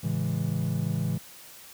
triangle chord, A major seventh, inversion none, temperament equal, 110 / 138.59 / 164.81 / 207.7 Hz, A2 / C#3 / E3 / G#3, 0 / 0 / 0 / 0 cents, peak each -29 / -29 / -27 / -33 dBFS, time 0.03-1.18 s, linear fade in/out 10 ms, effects white hiss -48 dBFS RMS until 1.73 s + high-pass 60 Hz 12 dB/octave

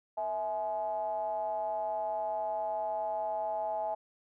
triangle ring-modulated tone, 97.7 Hz, G2, 5 cents flat, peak -26 dBFS, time 0.17-3.95 s, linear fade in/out 10 ms, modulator 748 Hz, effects none

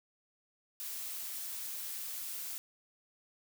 blue noise, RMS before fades -41 dBFS, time 0.8-2.58 s, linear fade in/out 0 ms, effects none

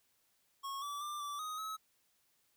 square tone with pitch steps, 1096 / 1154 / 1187 / 1162 / 1251 / 1287 Hz, C#6 / D6 / D6 / D6 / D#6 / E6, -20 / -31 / +18 / -19 / +9 / -42 cents, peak -40 dBFS, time 0.63-1.77 s, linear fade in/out 20 ms, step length 190 ms, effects white hiss -75 dBFS RMS until 2.56 s

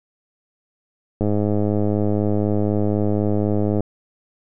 click train, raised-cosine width 2 ms, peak -8 dBFS, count 271, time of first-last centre 1.21-3.806 s, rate 104 Hz, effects none

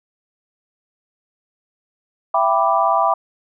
sine chord, E minor seventh, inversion none, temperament equal with one note detuned, 666.9 / 784 / 987.8 / 1174.7 Hz, E5 / G5 / B5 / D6, +20 / 0 / 0 / 0 cents, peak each -19 dBFS, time 2.34-3.14 s, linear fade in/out 5 ms, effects none

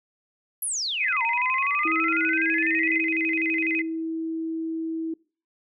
sine exponential two-way sweep, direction down then up, 11860 to 906 to 2099 Hz, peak -25 dBFS, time 0.62-3.01 s, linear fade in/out 5 ms, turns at 1.23 s
sine tone with vibrato, 2273 Hz, C#7, 43 cents sharp, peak -23 dBFS, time 1-3.82 s, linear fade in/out 5 ms, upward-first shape square, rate 12 Hz, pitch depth 180 cents each way
sine tone, 324.3 Hz, E4, 28 cents flat, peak -26 dBFS, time 1.85-5.14 s, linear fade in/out 5 ms
effects noise-tail reverb RT60 0.4 s tail -24 dB re dry

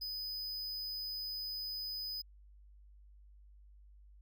square tone, 5000 Hz, D#8, 8 cents sharp, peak -39 dBFS, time 0.01-2.22 s, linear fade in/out 10 ms, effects added 50 Hz sine -56 dBFS peak until 4.21 s

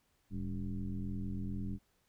sine tone with frequency modulation, 110 Hz, A2, in tune, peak -35 dBFS, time 0.3-1.79 s, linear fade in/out 50 ms, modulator 88.9 Hz, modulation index 1.6, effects pink hiss -75 dBFS RMS until 2.08 s

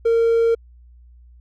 triangle tone, 460 Hz, A#4, 23 cents flat, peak -11 dBFS, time 0.05-0.55 s, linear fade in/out 10 ms, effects tanh soft clip ceiling -7 dBFS + added 60 Hz sine -44 dBFS peak until 1.4 s

